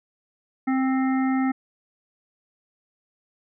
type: harmonic tone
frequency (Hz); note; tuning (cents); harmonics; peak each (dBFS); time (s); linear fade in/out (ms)
263; C4; +9; 1 / 3 / 5 / 7 / 8; -20 / -30 / -34 / -37 / -38; 0.67-1.52; 10
effects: none